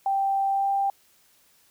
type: tone with pitch glide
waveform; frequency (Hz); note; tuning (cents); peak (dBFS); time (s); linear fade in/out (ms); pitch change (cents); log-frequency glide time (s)
sine; 784 to 790.4; G5 to G5; 0 to +14; -21; 0.06-0.9; 2; +14; 0.5-0.7
effects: white hiss -61 dBFS RMS until 1.7 s